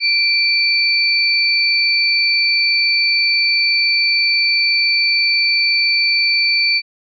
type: tone pair together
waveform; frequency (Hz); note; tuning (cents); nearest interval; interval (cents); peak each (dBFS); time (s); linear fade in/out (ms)
sine; 2349 / 4527; D7 / C#8; 0 / +36; major seventh; 1136; -15 / -15; 0-6.82; 50
effects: none